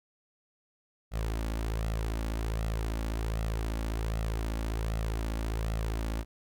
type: tone with flanger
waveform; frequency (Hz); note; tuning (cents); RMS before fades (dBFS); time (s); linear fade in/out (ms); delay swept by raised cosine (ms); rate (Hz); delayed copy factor
sawtooth; 55; A1; 0; -32; 1.11-6.25; 50; 1.5 to 3.6; 1.3; +0.5
effects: none